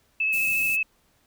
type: tone with vibrato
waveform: sine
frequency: 2603 Hz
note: E7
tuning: 22 cents flat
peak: -21 dBFS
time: 0.2-0.83 s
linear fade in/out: 5 ms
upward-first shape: square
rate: 14 Hz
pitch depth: 16 cents each way
type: band-stop noise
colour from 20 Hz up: white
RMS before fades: -34 dBFS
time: 0.32-0.77 s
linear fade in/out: 20 ms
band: 310 to 8100 Hz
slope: 12 dB/octave
effects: pink hiss -65 dBFS RMS until 1.26 s